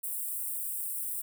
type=high-pass noise; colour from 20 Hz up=white; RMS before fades=-35 dBFS; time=0.03-1.22 s; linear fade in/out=10 ms; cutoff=8100 Hz; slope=96 dB/octave; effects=none